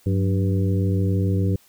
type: harmonic tone with a mistuned harmonic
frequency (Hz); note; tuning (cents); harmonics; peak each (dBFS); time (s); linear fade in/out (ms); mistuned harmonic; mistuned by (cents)
97.5; G2; -9; 1 / 2 / 3 / 4 / 5; -19 / -25 / -29 / -31 / -33; 0.06-1.56; 5; 2; -96
effects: white hiss -56 dBFS RMS until 1.68 s